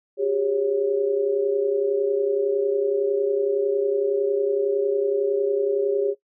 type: tone cluster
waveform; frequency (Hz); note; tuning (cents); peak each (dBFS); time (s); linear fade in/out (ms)
sine; 374.3 / 405.2 / 551; F#4 / G#4 / C#5; +20 / -43 / -11; -28 / -21 / -26; 0.17-6.15; 50
effects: noise-tail reverb RT60 0.1 s tail -18 dB re dry